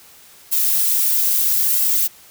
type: noise with flanger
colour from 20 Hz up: violet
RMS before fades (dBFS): -17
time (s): 0.51-2.08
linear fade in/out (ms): 20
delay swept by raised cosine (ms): 1.7 to 5.5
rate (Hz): 0.77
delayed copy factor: -0.85
effects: white hiss -46 dBFS RMS until 2.3 s